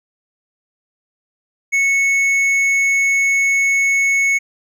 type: tone with hard clipping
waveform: triangle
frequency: 2205 Hz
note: C#7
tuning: 10 cents flat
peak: -14 dBFS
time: 1.72-4.39 s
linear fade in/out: 20 ms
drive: 9 dB
effects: none